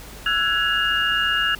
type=tone cluster; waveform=sine; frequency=1337 / 1472 / 1669 / 2833 Hz; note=E6 / F#6 / G#6 / F7; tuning=+24 / -9 / +8 / +24 cents; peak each=-26 / -26 / -22 / -22 dBFS; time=0.26-1.55 s; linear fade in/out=2 ms; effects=added 50 Hz sine -41 dBFS peak until 1.59 s + pink hiss -41 dBFS RMS until 1.59 s